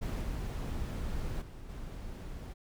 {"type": "noise with level steps", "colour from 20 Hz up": "brown", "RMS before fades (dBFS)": [-34, -36, -46, -42], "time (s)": [0.01, 2.54], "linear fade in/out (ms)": 20, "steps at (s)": [0.21, 1.41, 1.69], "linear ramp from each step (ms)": 10, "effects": []}